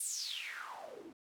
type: noise with band-pass filter sweep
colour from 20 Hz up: white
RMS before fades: -43 dBFS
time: 0-1.13 s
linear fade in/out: 5 ms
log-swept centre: 9900 to 260 Hz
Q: 7.2
effects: none